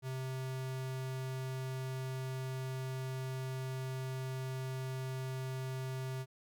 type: tone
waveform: square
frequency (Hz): 130.81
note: C3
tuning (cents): 0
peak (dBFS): -38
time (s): 0.02-6.26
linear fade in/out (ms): 50
effects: none